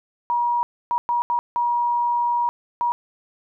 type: tone bursts at uneven times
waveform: sine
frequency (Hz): 956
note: A#5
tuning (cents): +43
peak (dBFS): -18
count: 6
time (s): 0.3-0.63 / 0.91-0.98 / 1.09-1.22 / 1.3-1.39 / 1.56-2.49 / 2.81-2.92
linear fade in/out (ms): 0
effects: none